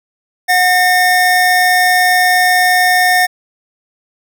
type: tone pair together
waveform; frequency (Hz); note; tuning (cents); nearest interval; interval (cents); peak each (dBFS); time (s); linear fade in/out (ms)
square; 729 / 1815.9; F#5 / A#6; -26 / -46; octave + major third; 1580; -12; 0.48-3.27; 20
effects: none